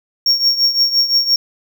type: tone with tremolo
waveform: triangle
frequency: 5530 Hz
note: F8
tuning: 18 cents flat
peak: -7 dBFS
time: 0.26-1.36 s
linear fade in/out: 2 ms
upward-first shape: triangle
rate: 5.8 Hz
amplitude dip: 80%
effects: none